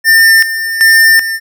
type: tone with tremolo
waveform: square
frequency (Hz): 1801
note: A6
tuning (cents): +40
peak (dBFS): -4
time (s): 0.04-1.4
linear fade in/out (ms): 50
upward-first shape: square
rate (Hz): 1.3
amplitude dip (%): 70
effects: none